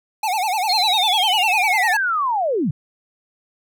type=tone with vibrato; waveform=square; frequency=799 Hz; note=G5; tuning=33 cents sharp; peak=-19 dBFS; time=0.23-1.97 s; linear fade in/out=5 ms; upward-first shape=sine; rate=10 Hz; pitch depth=190 cents each way
type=linear sweep; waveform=sine; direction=down; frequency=4300 to 118.6 Hz; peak=-17 dBFS; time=0.69-2.71 s; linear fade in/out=5 ms
effects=none